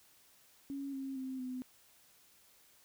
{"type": "tone with pitch steps", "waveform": "sine", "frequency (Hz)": [277.2, 269.3, 261.6, 254.2], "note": ["C#4", "C#4", "C4", "C4"], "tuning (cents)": [0, -50, 0, -50], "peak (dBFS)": -38, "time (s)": [0.7, 1.62], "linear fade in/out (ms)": 0, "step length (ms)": 230, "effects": ["white hiss -65 dBFS RMS until 2.84 s"]}